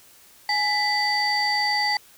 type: tone cluster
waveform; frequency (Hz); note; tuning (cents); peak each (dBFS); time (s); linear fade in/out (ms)
sine; 834 / 1987 / 4619; G#5 / B6 / D8; +7 / +10 / -30; -23; 0.49-1.97; 2
effects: tanh soft clip ceiling -15 dBFS + white hiss -52 dBFS RMS until 2.17 s